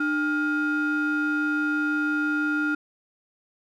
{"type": "ring-modulated tone", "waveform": "triangle", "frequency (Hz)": 554, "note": "C#5", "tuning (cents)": -1, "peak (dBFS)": -17, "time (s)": [0, 2.75], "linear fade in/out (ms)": 5, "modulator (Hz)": 855, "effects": []}